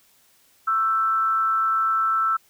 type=tone with amplitude modulation; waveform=sine; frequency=1326 Hz; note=E6; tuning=10 cents sharp; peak=-16 dBFS; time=0.67-2.37 s; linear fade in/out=10 ms; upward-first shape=sine; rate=222 Hz; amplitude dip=50%; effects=white hiss -59 dBFS RMS until 2.49 s